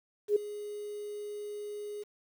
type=tone with ADSR envelope; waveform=sine; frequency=415.2 Hz; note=G#4; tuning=in tune; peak=-20 dBFS; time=0.28-2.04 s; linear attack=79 ms; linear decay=7 ms; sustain=-17 dB; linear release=18 ms; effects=9-bit